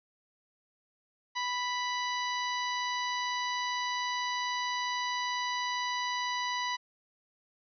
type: harmonic tone with a mistuned harmonic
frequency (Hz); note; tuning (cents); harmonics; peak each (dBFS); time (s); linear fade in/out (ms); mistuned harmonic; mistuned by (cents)
987.8; B5; 0; 1 / 2 / 3 / 4 / 5 / 6; -33 / -36 / -41 / -40 / -43 / -46; 1.35-6.77; 20; 5; -31
effects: none